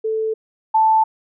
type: tone pair in turn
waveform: sine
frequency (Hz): 440 / 880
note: A4 / A5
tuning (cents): 0 / 0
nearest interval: octave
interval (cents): 1200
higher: second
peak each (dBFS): -18 / -11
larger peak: second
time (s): 0.04-0.34 / 0.74-1.04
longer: neither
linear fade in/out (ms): 10
effects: none